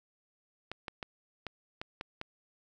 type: clicks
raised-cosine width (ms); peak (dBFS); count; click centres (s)
0.3; -22; 7; 0.716 / 0.882 / 1.028 / 1.467 / 1.815 / 2.011 / 2.214
effects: none